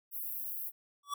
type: high-pass noise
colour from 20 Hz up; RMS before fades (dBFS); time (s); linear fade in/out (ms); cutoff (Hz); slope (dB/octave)
pink; -39; 0.11-0.72; 50; 12000; 48
type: tone with exponential growth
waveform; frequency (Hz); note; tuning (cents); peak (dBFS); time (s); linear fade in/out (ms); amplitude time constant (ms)
square; 1144; D6; -46; -31; 1.03-1.14; 5; 22
effects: none